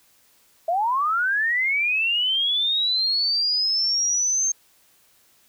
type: linear sweep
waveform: sine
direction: up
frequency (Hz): 645 to 6400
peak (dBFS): -19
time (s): 0.68-4.52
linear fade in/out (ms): 5
effects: white hiss -59 dBFS RMS until 5.48 s